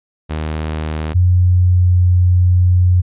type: tone pair in turn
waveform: sawtooth / sine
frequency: 77.78 / 89.92 Hz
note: D#2 / F#2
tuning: 0 / -49 cents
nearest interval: minor third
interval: 251 cents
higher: second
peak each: -15 / -8 dBFS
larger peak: second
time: 0.29-1.14 / 1.14-3.02 s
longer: second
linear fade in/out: 20 ms
effects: resampled to 8000 Hz